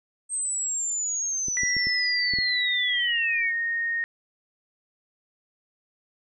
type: linear sweep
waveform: sine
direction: down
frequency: 8372 to 2112 Hz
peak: -25 dBFS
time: 0.29-3.53 s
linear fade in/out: 50 ms
type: clicks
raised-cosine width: 3 ms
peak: -24 dBFS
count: 6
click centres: 1.484 / 1.634 / 1.767 / 1.87 / 2.337 / 2.387 s
type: tone with pitch glide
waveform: sine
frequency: 1975.5 to 1853.9 Hz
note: B6 to A#6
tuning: 0 to -10 cents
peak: -24 dBFS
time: 1.57-4.04 s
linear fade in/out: 0 ms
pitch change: -110 cents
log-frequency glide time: 2.91-3.2 s
effects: none